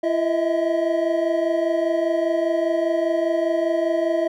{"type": "tone cluster", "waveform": "triangle", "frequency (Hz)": [337.8, 629, 654], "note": ["E4", "D#5", "E5"], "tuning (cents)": [42, 19, -14], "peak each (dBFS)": -21, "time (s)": [0.03, 4.28], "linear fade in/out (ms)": 10, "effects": []}